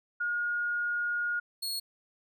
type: tone pair in turn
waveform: sine / sawtooth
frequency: 1432 / 4328 Hz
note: F6 / C#8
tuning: +43 / -42 cents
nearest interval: octave + perfect fifth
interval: 1915 cents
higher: second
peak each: -28 / -29 dBFS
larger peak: first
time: 0.2-1.4 / 1.62-1.8 s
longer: first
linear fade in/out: 10 ms
effects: none